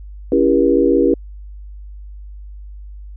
sine chord, C# diminished seventh, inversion none, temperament just, 277.2 / 332.6 / 399.1 / 479 Hz, C#4 / E4 / G4 / Bb4, 0 / +16 / +31 / +47 cents, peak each -16 dBFS, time 0.32-1.14 s, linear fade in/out 2 ms, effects added 50 Hz sine -31 dBFS peak until 3.16 s

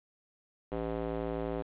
square tone with band-pass filter, 56 Hz, A1, 31 cents sharp, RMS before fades -35 dBFS, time 0.71-1.63 s, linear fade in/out 20 ms, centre 480 Hz, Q 1.5, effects resampled to 8000 Hz + 9-bit

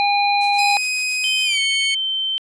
harmonic tone, 812 Hz, G#5, 39 cents flat, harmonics 1 / 3 / 5, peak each -16 / -21 / -23 dBFS, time 0-0.77 s, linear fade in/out 0 ms
blue noise with tremolo, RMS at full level -34 dBFS, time 0.41-1.63 s, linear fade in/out 0 ms, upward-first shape triangle, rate 7.3 Hz, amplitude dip 75%
sawtooth tone with pitch glide, 2510 to 2210 Hz, D#7 to C#7, +15 to -6 cents, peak -16 dBFS, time 0.58-1.95 s, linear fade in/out 10 ms, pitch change -221 cents, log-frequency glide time 1.44-1.6 s
sine tone, 3100 Hz, G7, 20 cents flat, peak -19 dBFS, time 1.24-2.38 s, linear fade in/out 0 ms
effects resampled to 22050 Hz

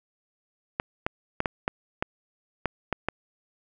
clicks, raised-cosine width 0.5 ms, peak -10 dBFS, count 9, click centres 0.799 / 1.065 / 1.404 / 1.458 / 1.679 / 2.025 / 2.657 / 2.927 / 3.086 s, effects none

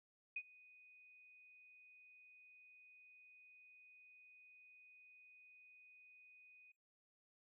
sine tone with ADSR envelope, 2489 Hz, D#7, in tune, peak -39 dBFS, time 0.36-6.72 s, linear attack 6 ms, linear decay 54 ms, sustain -23 dB, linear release 6 ms, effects noise-tail reverb RT60 0.2 s tail -25 dB re dry

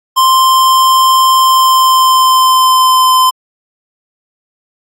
square tone with pitch glide, 1046.5 to 1029.7 Hz, C6 to C6, 0 to -28 cents, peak -6 dBFS, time 0.16-3.31 s, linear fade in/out 20 ms, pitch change -28 cents, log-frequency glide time 1.37-3.11 s, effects AAC 64 kbps

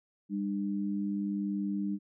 sine tone pair together, 200 / 300.9 Hz, G3 / D4, +35 / +42 cents, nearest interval perfect fifth, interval 707 cents, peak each -31 / -35 dBFS, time 0.29-1.99 s, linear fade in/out 50 ms, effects none

